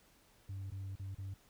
sine tone with dropouts, 96.9 Hz, G2, 20 cents flat, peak -38 dBFS, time 0.49-1.34 s, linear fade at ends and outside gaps 5 ms, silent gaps 0.703-0.719 / 0.956-0.996 / 1.148-1.183 s, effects tanh soft clip ceiling -39 dBFS + pink hiss -67 dBFS RMS until 1.49 s

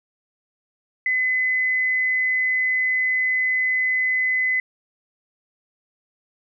sine tone, 2025 Hz, B6, 43 cents sharp, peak -18 dBFS, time 1.06-4.6 s, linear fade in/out 2 ms, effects none

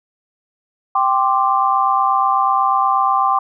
sine chord, G suspended fourth, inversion none, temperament equal, 784 / 1046.5 / 1174.7 Hz, G5 / C6 / D6, 0 / 0 / 0 cents, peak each -17 dBFS, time 0.95-3.39 s, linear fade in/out 5 ms, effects none

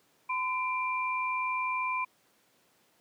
sine tone pair together, 1016 / 2369 Hz, B5 / D7, +49 / +14 cents, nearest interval octave + minor third, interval 1465 cents, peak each -30 / -33 dBFS, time 0.29-2.05 s, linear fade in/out 10 ms, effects pink hiss -67 dBFS RMS until 3 s + high-pass 200 Hz 12 dB/octave

